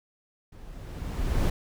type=noise with level ramp; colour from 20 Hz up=brown; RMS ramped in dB=-47 to -22 dBFS; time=0.52-1.5 s; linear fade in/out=5 ms; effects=none